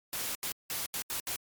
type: noise bursts at uneven times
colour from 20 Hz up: white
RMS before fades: -35 dBFS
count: 6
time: 0.13-0.35 / 0.43-0.52 / 0.7-0.86 / 0.94-1.02 / 1.1-1.2 / 1.27-1.36 s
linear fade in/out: 0 ms
effects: MP3 96 kbps